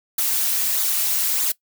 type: noise with flanger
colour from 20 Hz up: blue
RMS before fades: -21 dBFS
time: 0.18-1.52 s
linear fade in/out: 5 ms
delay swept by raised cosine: 0.35 to 4.65 ms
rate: 1.6 Hz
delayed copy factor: -0.5
effects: noise-tail reverb RT60 0.1 s tail -20 dB re dry